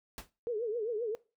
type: noise with exponential decay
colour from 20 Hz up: pink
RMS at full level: -39 dBFS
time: 0.18-0.3 s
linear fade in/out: 0 ms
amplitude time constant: 25 ms
type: tone with vibrato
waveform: sine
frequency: 450 Hz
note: A4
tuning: 39 cents sharp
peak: -31 dBFS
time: 0.47-1.15 s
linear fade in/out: 0 ms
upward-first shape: triangle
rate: 7.6 Hz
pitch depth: 170 cents each way
effects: noise-tail reverb RT60 0.3 s tail -20 dB re dry